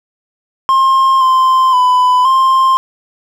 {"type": "tone with pitch steps", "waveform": "triangle", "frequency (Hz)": [1064, 1042, 1001, 1054], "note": ["C6", "C6", "B5", "C6"], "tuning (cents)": [29, -7, 23, 12], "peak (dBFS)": -5, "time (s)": [0.69, 2.77], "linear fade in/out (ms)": 0, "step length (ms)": 520, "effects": []}